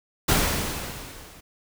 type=noise with level ramp; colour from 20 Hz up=pink; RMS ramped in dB=-19 to -48 dBFS; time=0.28-1.41 s; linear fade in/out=10 ms; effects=none